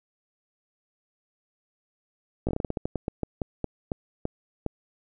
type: slowing click train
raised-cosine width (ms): 2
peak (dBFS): -14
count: 18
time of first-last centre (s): 2.47-4.663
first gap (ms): 17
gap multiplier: 1.22
effects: none